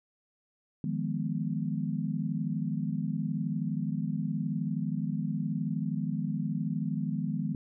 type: chord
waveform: sine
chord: F half-diminished seventh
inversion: third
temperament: equal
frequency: 155.56 / 174.61 / 207.7 / 246.9 Hz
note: Eb3 / F3 / Ab3 / Cb4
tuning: 0 / 0 / 0 / 0 cents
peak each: -33 / -35 / -34 / -36 dBFS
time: 0.84-7.55 s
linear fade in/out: 2 ms
effects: none